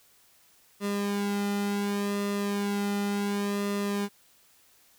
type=tone with flanger; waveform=sawtooth; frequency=202.4 Hz; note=G#3; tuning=44 cents flat; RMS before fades=-29 dBFS; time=0.8-4.09 s; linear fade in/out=50 ms; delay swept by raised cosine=1.3 to 1.8 ms; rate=0.69 Hz; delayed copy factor=-0.8; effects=white hiss -61 dBFS RMS until 4.98 s